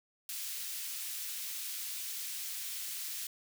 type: high-pass noise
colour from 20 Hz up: white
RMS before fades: -40 dBFS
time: 0.29-3.27 s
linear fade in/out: 2 ms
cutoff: 2400 Hz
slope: 12 dB/octave
effects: none